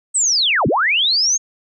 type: linear two-way sweep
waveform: sine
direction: down then up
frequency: 8372 to 95.6 to 6600 Hz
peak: -13 dBFS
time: 0.14-1.38 s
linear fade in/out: 20 ms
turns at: 0.67 s
effects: none